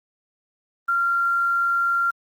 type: tone with quantisation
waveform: sine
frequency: 1382 Hz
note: F6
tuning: 19 cents flat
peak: -18 dBFS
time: 0.88-2.11 s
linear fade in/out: 10 ms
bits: 8
effects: Opus 24 kbps